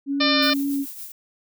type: tone with vibrato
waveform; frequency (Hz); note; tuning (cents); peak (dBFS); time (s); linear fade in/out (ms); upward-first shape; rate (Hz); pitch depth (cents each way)
sine; 277.2; C#4; 0; -21; 0.06-0.86; 50; triangle; 2; 26
type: tone with exponential growth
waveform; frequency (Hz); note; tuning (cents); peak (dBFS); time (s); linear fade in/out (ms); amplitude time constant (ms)
sine; 1475; F#6; -6; -25; 0.12-0.5; 2; 81
type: harmonic tone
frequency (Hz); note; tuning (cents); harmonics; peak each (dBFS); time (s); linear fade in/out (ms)
599; D5; +34; 1 / 2 / 3 / 4 / 5 / 6 / 7 / 8 / 9; -26 / -26 / -27 / -26 / -30 / -25 / -25 / -29 / -29; 0.2-0.54; 10
type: noise with tremolo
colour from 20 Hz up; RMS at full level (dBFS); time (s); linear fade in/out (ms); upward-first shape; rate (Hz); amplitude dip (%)
violet; -34; 0.42-1.12; 5; triangle; 7.1; 55
effects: none